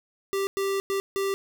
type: tone bursts at uneven times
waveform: square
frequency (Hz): 392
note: G4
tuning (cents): 0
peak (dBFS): -25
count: 4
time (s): 0.33-0.47 / 0.57-0.8 / 0.9-1 / 1.16-1.34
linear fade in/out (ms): 0
effects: none